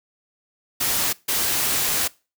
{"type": "noise bursts at uneven times", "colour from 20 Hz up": "white", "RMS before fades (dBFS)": -22, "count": 2, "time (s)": [[0.8, 1.13], [1.28, 2.08]], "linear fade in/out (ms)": 10, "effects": ["noise-tail reverb RT60 0.3 s tail -22 dB re dry"]}